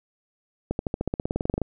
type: accelerating click train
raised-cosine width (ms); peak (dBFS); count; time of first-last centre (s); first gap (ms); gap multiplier
2; -12; 17; 0.71-1.617; 81; 0.95
effects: none